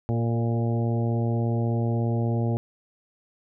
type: harmonic tone with a mistuned harmonic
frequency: 116.6 Hz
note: A#2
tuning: 1 cent sharp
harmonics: 1 / 2 / 3 / 4 / 5 / 6 / 7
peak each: -23 / -29 / -33 / -35 / -37 / -39 / -40 dBFS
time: 0.09-2.57 s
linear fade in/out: 0 ms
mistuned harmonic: 4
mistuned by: -19 cents
effects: none